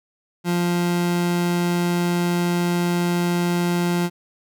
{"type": "tone", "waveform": "30% pulse", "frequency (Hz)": 174.61, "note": "F3", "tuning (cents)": 0, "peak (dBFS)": -16, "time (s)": [0.44, 4.1], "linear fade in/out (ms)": 50, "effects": []}